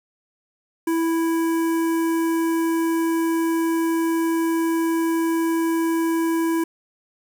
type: tone with notch filter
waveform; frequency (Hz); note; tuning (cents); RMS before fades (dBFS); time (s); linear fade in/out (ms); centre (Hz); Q
square; 329.6; E4; 0; -21; 0.87-6.64; 5; 3900; 0.59
effects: 8-bit